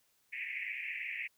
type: band-pass noise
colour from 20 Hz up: pink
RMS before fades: -40 dBFS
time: 0.32-1.28 s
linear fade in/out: 20 ms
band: 1900 to 2600 Hz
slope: 96 dB/octave
effects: white hiss -73 dBFS RMS until 1.37 s